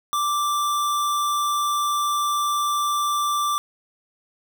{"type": "tone", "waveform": "square", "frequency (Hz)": 1174.7, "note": "D6", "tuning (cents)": 0, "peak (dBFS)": -21, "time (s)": [0.13, 3.58], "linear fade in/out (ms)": 0, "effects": []}